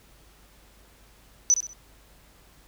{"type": "tone with echo", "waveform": "sine", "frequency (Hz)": 5980, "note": "F#8", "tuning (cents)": 17, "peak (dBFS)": -15, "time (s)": [1.5, 1.54], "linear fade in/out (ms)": 0, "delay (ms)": 64, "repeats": 3, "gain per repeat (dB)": -9, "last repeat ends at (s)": 1.732, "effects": ["added 50 Hz sine -57 dBFS peak until 2.67 s", "pink hiss -57 dBFS RMS until 2.67 s"]}